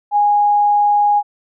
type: tone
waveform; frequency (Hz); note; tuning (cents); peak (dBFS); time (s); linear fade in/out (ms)
sine; 825; G#5; -12; -10; 0.11-1.23; 50
effects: none

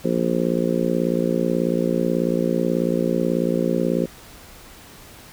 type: harmonic tone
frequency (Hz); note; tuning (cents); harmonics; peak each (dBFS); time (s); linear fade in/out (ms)
58.27; A#1; 0; 3 / 4 / 5 / 6 / 7 / 8 / 9; -24 / -24 / -28 / -26 / -27 / -29 / -26; 0.04-4.06; 10
effects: pink hiss -44 dBFS RMS until 5.32 s

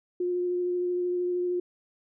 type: tone with vibrato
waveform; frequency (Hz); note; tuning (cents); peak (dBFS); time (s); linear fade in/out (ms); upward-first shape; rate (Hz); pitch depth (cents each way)
sine; 356.7; F4; +37; -25; 0.2-1.6; 5; triangle; 13; 14
effects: none

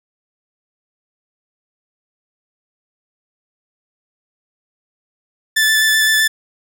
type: tone with vibrato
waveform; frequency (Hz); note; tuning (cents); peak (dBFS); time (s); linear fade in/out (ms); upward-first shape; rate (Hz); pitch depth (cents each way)
sawtooth; 1752; A6; -8; -8; 5.56-6.28; 10; square; 7.8; 10
effects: none

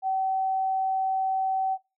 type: tone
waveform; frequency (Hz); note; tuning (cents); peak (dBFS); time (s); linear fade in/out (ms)
sine; 764; G5; -45; -23; 0.02-1.78; 50
effects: noise-tail reverb RT60 0.3 s tail -24 dB re dry

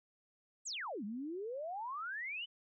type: exponential two-way sweep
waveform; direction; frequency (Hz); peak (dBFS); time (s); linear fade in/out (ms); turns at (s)
sine; down then up; 8440 to 196 to 3063; -39; 0.65-2.46; 20; 1.04
effects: none

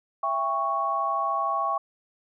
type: chord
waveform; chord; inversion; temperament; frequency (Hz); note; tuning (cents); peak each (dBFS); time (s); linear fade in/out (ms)
sine; C# diminished; first; just; 665.2 / 798.3 / 1108.7; E5 / G5 / C#6; +16 / +31 / 0; -31 / -30 / -25; 0.23-1.78; 5
effects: none

